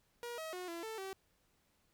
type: tone with pitch steps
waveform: sawtooth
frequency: 477.1 / 638 / 363 / 337.7 / 442.9 / 384.6 Hz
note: A#4 / D#5 / F#4 / E4 / A4 / G4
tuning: +40 / +43 / -33 / +42 / +11 / -33 cents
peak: -38 dBFS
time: 0.23-1.13 s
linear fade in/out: 0 ms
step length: 150 ms
effects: pink hiss -75 dBFS RMS until 1.93 s